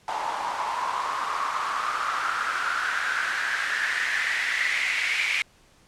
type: noise with band-pass filter sweep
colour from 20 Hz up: white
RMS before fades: -27 dBFS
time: 0.08-5.42 s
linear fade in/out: 0 ms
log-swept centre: 870 to 2300 Hz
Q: 6
effects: pink hiss -58 dBFS RMS until 5.87 s + low-pass 9000 Hz 12 dB/octave